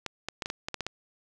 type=clicks; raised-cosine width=0.2 ms; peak=-15 dBFS; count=9; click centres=0.063 / 0.286 / 0.422 / 0.459 / 0.501 / 0.685 / 0.743 / 0.807 / 0.866 s; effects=none